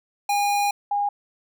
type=tone pair in turn; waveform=square / sine; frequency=815 / 815 Hz; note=G#5 / G#5; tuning=-33 / -33 cents; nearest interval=unison; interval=0 cents; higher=neither; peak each=-20 dBFS; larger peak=neither; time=0.29-0.71 / 0.91-1.09 s; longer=first; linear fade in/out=5 ms; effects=none